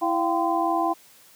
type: tone cluster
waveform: sine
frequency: 330.8 / 691 / 776 / 1025 Hz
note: E4 / F5 / G5 / C6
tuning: +6 / -19 / -18 / -36 cents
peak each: -26 dBFS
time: 0.01-0.94 s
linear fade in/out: 20 ms
effects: white hiss -53 dBFS RMS until 1.35 s + high-pass 100 Hz 12 dB/octave